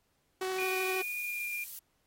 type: tone with vibrato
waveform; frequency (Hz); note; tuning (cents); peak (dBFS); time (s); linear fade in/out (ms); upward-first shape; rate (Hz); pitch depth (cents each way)
sawtooth; 375; F#4; +23; -28; 0.41-1.02; 5; triangle; 13; 12
type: tone with pitch glide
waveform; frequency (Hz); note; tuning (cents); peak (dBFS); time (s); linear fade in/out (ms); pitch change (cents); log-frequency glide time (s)
sine; 2441 to 2405; D#7 to D7; -34 to +41; -34; 0.58-1.64; 5; -25; 1.16-1.41
type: noise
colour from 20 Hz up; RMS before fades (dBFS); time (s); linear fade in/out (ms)
violet; -42; 0.6-1.79; 0
effects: pink hiss -75 dBFS RMS until 2.06 s + AAC 48 kbps